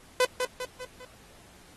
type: tone with echo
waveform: sawtooth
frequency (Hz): 504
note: B4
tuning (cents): +35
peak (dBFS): -16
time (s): 0.2-0.25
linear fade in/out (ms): 2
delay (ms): 200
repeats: 4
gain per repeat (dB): -6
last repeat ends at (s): 1.05
effects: pink hiss -55 dBFS RMS until 1.76 s + AAC 32 kbps